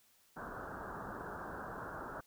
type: low-pass noise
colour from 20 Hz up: white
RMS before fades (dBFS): -45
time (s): 0.36-2.21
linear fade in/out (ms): 10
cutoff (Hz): 1600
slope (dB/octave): 96
effects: white hiss -69 dBFS RMS until 2.26 s